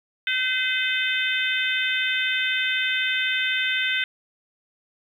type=harmonic tone; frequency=512 Hz; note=C5; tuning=38 cents flat; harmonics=3 / 4 / 5 / 6 / 7; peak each=-26 / -27 / -28 / -29 / -29 dBFS; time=0.27-4.04 s; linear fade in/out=2 ms; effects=9-bit